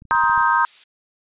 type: clicks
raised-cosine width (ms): 5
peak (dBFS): -30 / -35 / -33 / -33 / -30 / -30 / -27 / -36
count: 8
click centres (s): 0.021 / 0.053 / 0.119 / 0.15 / 0.238 / 0.297 / 0.377 / 0.409
type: chord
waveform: sine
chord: C minor seventh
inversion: third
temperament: just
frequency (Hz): 941.9 / 1046.5 / 1255.8 / 1569.8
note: Bb5 / C6 / Eb6 / G6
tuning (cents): +18 / 0 / +16 / +2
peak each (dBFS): -18 / -21 / -20 / -20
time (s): 0.11-0.65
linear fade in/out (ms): 0
type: noise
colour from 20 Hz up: violet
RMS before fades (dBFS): -32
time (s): 0.14-0.84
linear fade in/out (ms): 5
effects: resampled to 8000 Hz